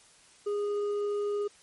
sine tone with hard clipping, 411.2 Hz, G#4, 17 cents flat, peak -29 dBFS, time 0.46-1.48 s, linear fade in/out 10 ms, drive 4 dB, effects white hiss -58 dBFS RMS until 1.62 s + MP3 48 kbps

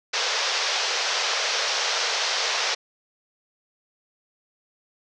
white band-pass noise, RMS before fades -25 dBFS, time 0.13-2.75 s, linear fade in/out 10 ms, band 430 to 6000 Hz, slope 48 dB/octave, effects none

